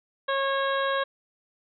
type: harmonic tone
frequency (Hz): 546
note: C#5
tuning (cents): -26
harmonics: 1 / 2 / 3 / 4 / 5 / 6 / 7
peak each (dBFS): -27 / -28 / -30 / -43 / -43 / -38 / -37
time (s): 0.28-1.04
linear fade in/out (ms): 10
effects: none